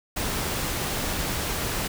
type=noise; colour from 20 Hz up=pink; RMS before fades=-28 dBFS; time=0.16-1.88 s; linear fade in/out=10 ms; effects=none